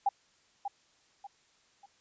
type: tone with echo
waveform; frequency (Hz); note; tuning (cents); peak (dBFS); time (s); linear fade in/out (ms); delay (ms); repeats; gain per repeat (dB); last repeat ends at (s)
sine; 801; G5; +37; -23; 0.06-0.09; 5; 590; 3; -9; 1.86
effects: white hiss -67 dBFS RMS until 2 s + resampled to 16000 Hz